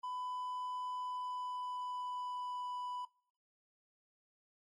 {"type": "tone with pitch glide", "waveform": "triangle", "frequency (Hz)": [1000, 990.8], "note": ["B5", "B5"], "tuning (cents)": [21, 5], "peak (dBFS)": -37, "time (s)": [0.03, 3.05], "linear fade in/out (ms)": 10, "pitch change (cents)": -16, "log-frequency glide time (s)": [0.92, 2.74], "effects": ["noise-tail reverb RT60 0.6 s tail -25 dB re dry", "AAC 32 kbps"]}